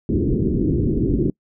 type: low-pass noise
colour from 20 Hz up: white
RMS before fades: -19 dBFS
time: 0.09-1.3 s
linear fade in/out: 2 ms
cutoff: 380 Hz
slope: 48 dB/octave
effects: noise-tail reverb RT60 0.1 s tail -26 dB re dry